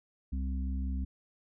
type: harmonic tone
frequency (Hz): 65.7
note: C2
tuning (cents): +8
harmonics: 1 / 3 / 4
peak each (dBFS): -31 / -41 / -43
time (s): 0.32-1.05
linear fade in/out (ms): 10
effects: none